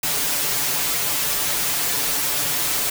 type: noise with comb filter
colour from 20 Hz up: white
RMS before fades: -22 dBFS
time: 0.03-2.9 s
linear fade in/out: 5 ms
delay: 6.9 ms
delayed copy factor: +0.85
effects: none